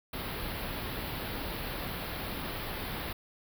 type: band-stop noise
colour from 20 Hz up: pink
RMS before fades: -37 dBFS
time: 0.13-3.13 s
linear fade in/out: 5 ms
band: 4600 to 11000 Hz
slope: 48 dB/octave
effects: none